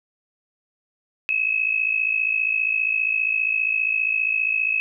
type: tone pair together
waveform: sine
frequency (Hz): 2545 / 2600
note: D#7 / E7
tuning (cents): +39 / -24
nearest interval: unison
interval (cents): 37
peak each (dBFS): -22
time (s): 1.29-4.8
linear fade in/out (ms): 0
effects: none